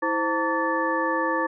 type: tone cluster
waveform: sine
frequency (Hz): 326.2 / 521 / 904 / 1145 / 1749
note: E4 / C5 / A5 / D6 / A6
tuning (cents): -18 / -7 / +47 / -44 / -11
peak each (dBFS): -28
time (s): 0.02-1.47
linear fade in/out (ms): 10
effects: none